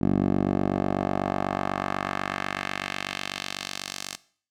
10% pulse tone with band-pass filter sweep, 48.08 Hz, G1, 33 cents flat, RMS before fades -28 dBFS, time 0.01-4.16 s, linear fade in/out 10 ms, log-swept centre 270 to 6200 Hz, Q 1.1, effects noise-tail reverb RT60 0.5 s tail -19 dB re dry

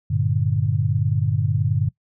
sine chord, G minor, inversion none, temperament equal, 98 / 116.54 / 146.83 Hz, G2 / Bb2 / D3, 0 / 0 / 0 cents, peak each -22 dBFS, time 0.1-1.89 s, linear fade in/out 10 ms, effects noise-tail reverb RT60 0.1 s tail -21 dB re dry

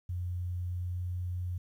sine tone with pitch glide, 89 to 89.52 Hz, F2 to F2, +33 to +43 cents, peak -32 dBFS, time 0.09-1.58 s, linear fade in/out 5 ms, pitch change +10 cents, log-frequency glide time 0.68-1.03 s, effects 11-bit

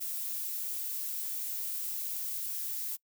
violet noise, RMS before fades -36 dBFS, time 0-2.97 s, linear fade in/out 20 ms, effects noise-tail reverb RT60 0.1 s tail -24 dB re dry

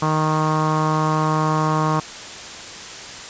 sawtooth tone with low-pass filter, 155.56 Hz, D#3, in tune, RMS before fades -19 dBFS, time 0.02-2 s, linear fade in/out 5 ms, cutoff 1100 Hz, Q 5.3, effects white hiss -34 dBFS RMS until 3.29 s + resampled to 16000 Hz

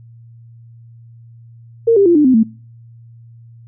sine tone with pitch steps, 459.5 / 397.7 / 344.2 / 297.9 / 257.9 / 223.2 Hz, A#4 / G4 / F4 / D4 / C4 / A3, -25 / +25 / -25 / +25 / -25 / +25 cents, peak -7 dBFS, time 1.87-2.434 s, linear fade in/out 10 ms, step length 94 ms, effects noise-tail reverb RT60 0.5 s tail -26 dB re dry + added 116 Hz sine -38 dBFS peak until 3.67 s

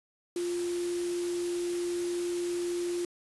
sine tone in noise, 349.5 Hz, F4, 1 cent sharp, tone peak -29 dBFS, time 0.36-3.05 s, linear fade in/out 2 ms, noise white, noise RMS -42 dBFS, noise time 0.36-3.05 s, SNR +10 dB, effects resampled to 24000 Hz

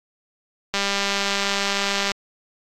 click train, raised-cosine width 0.2 ms, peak -5 dBFS, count 275, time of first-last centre 0.74-2.117 s, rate 199 Hz, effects AAC 64 kbps

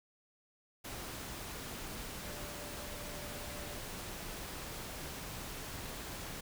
sine tone in noise, 587.3 Hz, D5, in tune, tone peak -51 dBFS, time 2.23-3.79 s, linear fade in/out 10 ms, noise pink, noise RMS -44 dBFS, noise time 0.84-6.41 s, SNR -10 dB, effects none

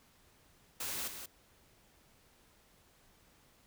white noise with echo, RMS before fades -39 dBFS, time 0.8-1.08 s, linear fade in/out 5 ms, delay 180 ms, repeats 1, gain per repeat -7 dB, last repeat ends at 1.26 s, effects pink hiss -66 dBFS RMS until 3.66 s

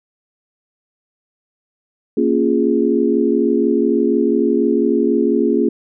sine chord, Bb minor seventh, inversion none, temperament equal, 233.1 / 277.2 / 349.2 / 415.3 Hz, Bb3 / Db4 / F4 / Ab4, 0 / 0 / 0 / 0 cents, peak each -18 dBFS, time 2.17-5.69 s, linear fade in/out 5 ms, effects none

